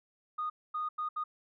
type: tone bursts at uneven times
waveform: sine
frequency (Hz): 1234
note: D#6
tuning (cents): -15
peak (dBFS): -31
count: 4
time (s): 0.38-0.5 / 0.74-0.89 / 0.98-1.09 / 1.16-1.24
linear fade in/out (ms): 10
effects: tanh soft clip ceiling -27 dBFS